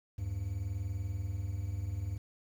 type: tone pair together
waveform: triangle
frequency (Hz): 78.9 / 99.41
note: D#2 / G2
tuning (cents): +25 / +25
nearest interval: major third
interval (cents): 400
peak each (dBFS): -37 / -33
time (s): 0.18-2.18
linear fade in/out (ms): 10
effects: 10-bit